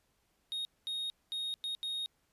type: tone bursts at uneven times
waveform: triangle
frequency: 3729 Hz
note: A#7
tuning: in tune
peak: -33 dBFS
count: 5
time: 0.52-0.65 / 0.87-1.1 / 1.32-1.54 / 1.64-1.75 / 1.83-2.06 s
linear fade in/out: 0 ms
effects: pink hiss -75 dBFS RMS until 2.32 s + resampled to 32000 Hz